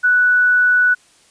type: tone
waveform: sine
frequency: 1480 Hz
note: F#6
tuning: in tune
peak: -10 dBFS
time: 0.03-0.95 s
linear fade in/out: 20 ms
effects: white hiss -52 dBFS RMS until 1.3 s + resampled to 22050 Hz